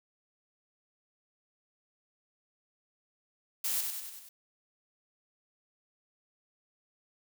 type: noise with echo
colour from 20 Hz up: blue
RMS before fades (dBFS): -32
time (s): 3.64-3.81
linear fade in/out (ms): 5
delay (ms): 96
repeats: 5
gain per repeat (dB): -4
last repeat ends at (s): 4.29
effects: none